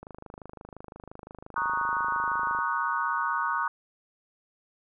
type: click train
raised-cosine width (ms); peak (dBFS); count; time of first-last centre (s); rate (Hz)
1; -28; 67; 0.03-2.588; 25.8
type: chord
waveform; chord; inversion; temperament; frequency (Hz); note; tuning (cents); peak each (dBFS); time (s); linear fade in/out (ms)
sine; D# minor seventh; second; equal; 932.3 / 1108.7 / 1244.5 / 1480; A#5 / C#6 / D#6 / F#6; 0 / 0 / 0 / 0; -31; 1.56-3.68; 2
effects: none